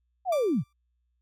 sine linear sweep, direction down, 784 to 92.5 Hz, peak -22 dBFS, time 0.25-0.64 s, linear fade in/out 50 ms
sawtooth tone with exponential decay, 1174.7 Hz, D6, in tune, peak -29 dBFS, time 0.32-0.73 s, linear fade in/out 5 ms, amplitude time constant 87 ms
effects added 60 Hz sine -70 dBFS peak until 1.21 s + MP3 64 kbps

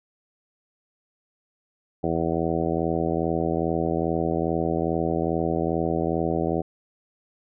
harmonic tone, 82.41 Hz, E2, in tune, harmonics 1 / 2 / 3 / 4 / 5 / 6 / 7 / 8 / 9, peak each -34 / -29 / -31 / -28 / -29 / -32 / -32 / -33 / -32 dBFS, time 2.03-6.62 s, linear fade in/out 10 ms, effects none

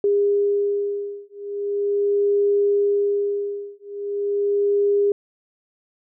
sine beating tone pair, 405.4 / 405.8 Hz, G#4 / G#4, -42 / -40 cents, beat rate 0.4 Hz, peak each -21 dBFS, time 0.04-5.12 s, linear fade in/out 2 ms, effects none

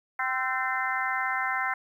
harmonic tone with a mistuned harmonic, 258.4 Hz, C4, 21 cents flat, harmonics 3 / 4 / 5 / 6 / 7 / 8, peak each -33 / -33 / -33 / -33 / -33 / -33 dBFS, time 0.19-1.74 s, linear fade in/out 5 ms, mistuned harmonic 5, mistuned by +55 cents, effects 10-bit

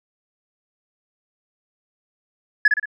sine tone with echo, 1699 Hz, G#6, 39 cents sharp, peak -7 dBFS, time 2.65-2.68 s, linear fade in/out 5 ms, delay 59 ms, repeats 3, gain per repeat -6 dB, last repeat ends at 2.857 s, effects tanh soft clip ceiling -8 dBFS

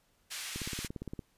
pink band-pass noise, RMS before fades -41 dBFS, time 0.3-0.88 s, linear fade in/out 20 ms, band 2100 to 11000 Hz, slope 12 dB/octave
click train, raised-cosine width 3 ms, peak -26 dBFS, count 12, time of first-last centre 0.56-1.192 s, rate 17.4 Hz
effects pink hiss -71 dBFS RMS until 1.37 s + resampled to 32000 Hz

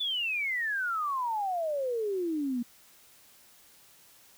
sine exponential sweep, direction down, 3525 to 233.1 Hz, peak -28 dBFS, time 0-2.63 s, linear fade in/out 10 ms, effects white hiss -58 dBFS RMS until 4.37 s

